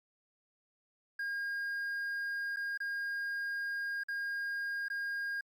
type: tone with dropouts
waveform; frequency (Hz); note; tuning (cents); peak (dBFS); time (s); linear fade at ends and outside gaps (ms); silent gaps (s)
triangle; 1620; G#6; -43; -32; 1.19-5.41; 5; 2.562-2.568 / 2.776-2.802 / 4.036-4.084 / 4.884-4.9
effects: MP3 96 kbps